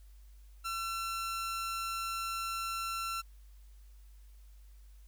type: tone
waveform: sawtooth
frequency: 1350 Hz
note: E6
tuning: 41 cents sharp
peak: -31 dBFS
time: 0.64-3.22 s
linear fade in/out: 20 ms
effects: added 50 Hz sine -52 dBFS peak until 5.07 s + white hiss -70 dBFS RMS until 5.07 s